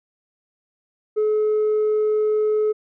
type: tone with tanh clipping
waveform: triangle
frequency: 427.6 Hz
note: A4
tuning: 49 cents flat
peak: -17 dBFS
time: 1.16-2.73 s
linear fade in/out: 20 ms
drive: 6 dB
effects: none